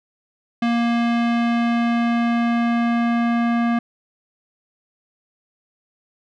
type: tone with low-pass filter sweep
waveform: square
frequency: 234.9 Hz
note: A#3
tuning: 13 cents sharp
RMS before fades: -19 dBFS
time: 0.62-3.79 s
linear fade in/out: 5 ms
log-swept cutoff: 3000 to 1900 Hz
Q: 1.1
effects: none